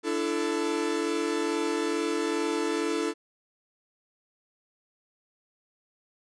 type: chord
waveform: 45% pulse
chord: D suspended second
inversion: none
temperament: equal with one note detuned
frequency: 293.7 / 336 / 440 Hz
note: D4 / E4 / A4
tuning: 0 / +33 / 0 cents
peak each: -32 / -30 / -30 dBFS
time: 0.03-3.14 s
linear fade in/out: 50 ms
effects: resampled to 22050 Hz